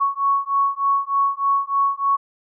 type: beating tone pair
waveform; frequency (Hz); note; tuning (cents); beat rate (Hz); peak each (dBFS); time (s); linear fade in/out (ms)
sine; 1108.7 / 1112; C#6 / C#6; 0 / +5; 3.3; -20; 0-2.17; 20
effects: none